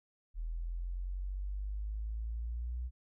sine exponential sweep, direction up, 40.17 to 61.9 Hz, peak -35 dBFS, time 0.34-2.91 s, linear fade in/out 50 ms, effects none

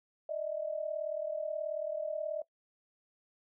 sine tone pair together, 601.5 / 640 Hz, D5 / D#5, +41 / +49 cents, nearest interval minor second, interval 108 cents, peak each -36 / -37 dBFS, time 0.29-2.42 s, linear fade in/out 5 ms, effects noise-tail reverb RT60 0.1 s tail -19 dB re dry

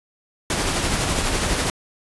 pink noise with tremolo, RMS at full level -20 dBFS, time 0.5-1.7 s, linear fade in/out 2 ms, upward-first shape triangle, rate 12 Hz, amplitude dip 40%, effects resampled to 24000 Hz

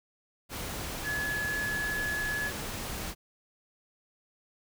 sine tone in noise, 1700 Hz, G#6, 40 cents sharp, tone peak -30 dBFS, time 1.03-2.52 s, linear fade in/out 50 ms, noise pink, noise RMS -37 dBFS, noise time 0.49-3.15 s, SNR +4 dB, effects none

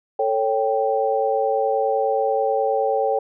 sine tone cluster, 443.5 / 553 / 784 Hz, A4 / C#5 / G5, +14 / -4 / 0 cents, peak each -22 dBFS, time 0.19-3.19 s, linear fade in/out 5 ms, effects none

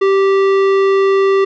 sine tone with tanh clipping, 390 Hz, G4, 9 cents flat, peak -11 dBFS, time 0.01-1.45 s, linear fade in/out 10 ms, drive 15 dB, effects none

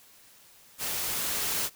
white noise with level ramp, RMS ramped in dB -32 to -29 dBFS, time 0.78-1.7 s, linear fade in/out 50 ms, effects white hiss -56 dBFS RMS until 1.75 s

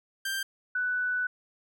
sawtooth / sine tone pair in turn, 1578 / 1489.4 Hz, G6 / F#6, +11 / +11 cents, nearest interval minor second, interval 100 cents, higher first, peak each -26 dBFS, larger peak neither, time 0.25-0.43 / 0.75-1.27 s, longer second, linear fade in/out 5 ms, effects none

